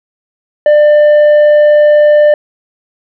sine tone with tanh clipping, 596 Hz, D5, 25 cents sharp, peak -4 dBFS, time 0.66-2.34 s, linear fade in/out 2 ms, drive 5 dB, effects none

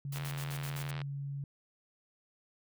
sine tone, 140 Hz, C#3, 18 cents sharp, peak -36 dBFS, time 0.05-1.44 s, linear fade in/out 2 ms
white noise with tremolo, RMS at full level -46 dBFS, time 0.12-0.91 s, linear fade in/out 5 ms, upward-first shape square, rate 7.8 Hz, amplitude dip 80%
click train, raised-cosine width 0.3 ms, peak -26 dBFS, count 69, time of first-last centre 0.16-1.016 s, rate 79.4 Hz
effects none

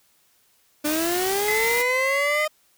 30% pulse linear sweep, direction up, 293.7 to 620 Hz, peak -20 dBFS, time 0.84-2.48 s, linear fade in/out 10 ms
white noise, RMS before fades -29 dBFS, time 0.84-1.83 s, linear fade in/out 20 ms
sine tone, 2044 Hz, C7, 41 cents flat, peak -22 dBFS, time 1.48-2.45 s, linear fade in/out 2 ms
effects white hiss -62 dBFS RMS until 2.77 s

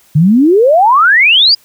sine exponential sweep, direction up, 141.8 to 4978 Hz, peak -4 dBFS, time 0.15-1.55 s, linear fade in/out 10 ms, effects white hiss -48 dBFS RMS until 1.64 s

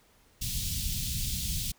pink band-stop noise, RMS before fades -32 dBFS, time 0.41-1.72 s, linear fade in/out 10 ms, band 170 to 3300 Hz, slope 24 dB/octave, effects pink hiss -63 dBFS RMS until 1.78 s

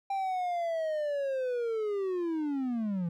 triangle linear sweep, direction down, 792 to 164.81 Hz, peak -27 dBFS, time 0.1-3.09 s, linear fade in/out 5 ms, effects none

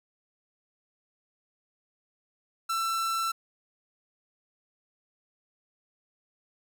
45% pulse tone, 1338 Hz, E6, 25 cents sharp, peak -27 dBFS, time 2.69-3.32 s, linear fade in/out 10 ms, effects none

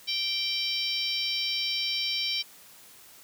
harmonic tone, 780 Hz, G5, 9 cents flat, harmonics 3 / 4 / 5 / 6 / 7, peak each -35 / -32 / -33 / -34 / -33 dBFS, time 0.07-2.43 s, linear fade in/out 20 ms, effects white hiss -52 dBFS RMS until 3.23 s + high-pass 60 Hz 12 dB/octave

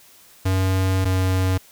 square tone pair in turn, 94.4 / 93.48 Hz, F#2 / F#2, +35 / +18 cents, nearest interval unison, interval 17 cents, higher first, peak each -18 dBFS, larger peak neither, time 0.45-1.05 / 1.05-1.58 s, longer first, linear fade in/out 10 ms, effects white hiss -50 dBFS RMS until 1.71 s

